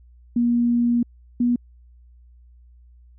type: tone pair in turn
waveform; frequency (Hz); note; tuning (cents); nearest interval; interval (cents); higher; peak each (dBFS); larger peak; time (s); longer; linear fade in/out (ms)
sine; 238.4 / 242; A#3 / B3; +39 / -35; unison; 26; second; -16; neither; 0.36-1.03 / 1.4-1.56; first; 5
effects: added 60 Hz sine -47 dBFS peak until 3.18 s